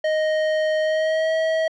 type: tone with pitch glide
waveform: square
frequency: 622.3 to 641.6 Hz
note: D#5 to E5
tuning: 0 to -47 cents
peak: -19 dBFS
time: 0.04-1.68 s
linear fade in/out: 5 ms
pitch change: +53 cents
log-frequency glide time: 0.81-1.33 s
effects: low-pass 3000 Hz 12 dB/octave